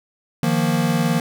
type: chord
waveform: square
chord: Eb suspended second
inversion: none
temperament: equal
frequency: 155.56 / 174.61 / 233.1 Hz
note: Eb3 / F3 / Bb3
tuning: 0 / 0 / 0 cents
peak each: -22 dBFS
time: 0.43-1.2 s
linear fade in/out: 2 ms
effects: none